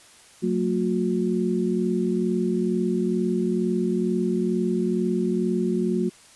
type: tone cluster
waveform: sine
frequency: 184.2 / 226.4 / 361.1 Hz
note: F#3 / A3 / F#4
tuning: -7 / +50 / -42 cents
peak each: -25 dBFS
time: 0.42-6.1 s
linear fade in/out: 20 ms
effects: white hiss -51 dBFS RMS until 6.35 s + resampled to 24000 Hz